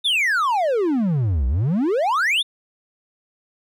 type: exponential two-way sweep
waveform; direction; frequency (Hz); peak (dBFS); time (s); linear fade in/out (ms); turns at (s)
triangle; down then up; 3729 to 59.4 to 3729; -15; 0.04-2.43; 20; 1.47
effects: none